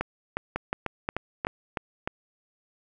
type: two click trains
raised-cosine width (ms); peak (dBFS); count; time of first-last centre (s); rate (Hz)
0.5; -12 / -13; 5 / 6; 0.01-1.449 / 0.56-2.075; 2.78 / 3.3
effects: 9-bit